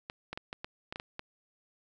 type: clicks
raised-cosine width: 0.3 ms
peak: -22 dBFS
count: 9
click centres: 0.099 / 0.33 / 0.375 / 0.529 / 0.645 / 0.925 / 0.959 / 0.999 / 1.194 s
effects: none